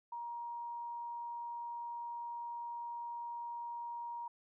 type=tone; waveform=sine; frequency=945 Hz; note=A#5; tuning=23 cents sharp; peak=-40 dBFS; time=0.12-4.28 s; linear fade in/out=5 ms; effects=none